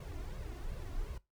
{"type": "noise with flanger", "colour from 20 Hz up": "brown", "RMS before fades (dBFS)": -41, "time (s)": [0, 1.18], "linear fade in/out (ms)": 5, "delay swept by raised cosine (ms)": [1.8, 2.9], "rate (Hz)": 2.7, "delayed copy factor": 0.7, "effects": ["noise-tail reverb RT60 0.2 s tail -19 dB re dry"]}